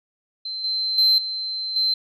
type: tone with level steps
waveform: sine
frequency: 4100 Hz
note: C8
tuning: 36 cents flat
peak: -27 / -21 / -12 / -25 / -17 dBFS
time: 0.45-1.94 s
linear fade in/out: 5 ms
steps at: 0.64 / 0.98 / 1.18 / 1.76 s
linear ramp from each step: 2 ms
effects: tanh soft clip ceiling -11 dBFS